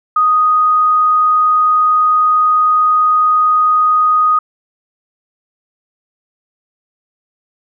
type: tone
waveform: sine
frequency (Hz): 1244.5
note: D#6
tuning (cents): 0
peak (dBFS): -8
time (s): 0.16-4.39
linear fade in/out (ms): 5
effects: none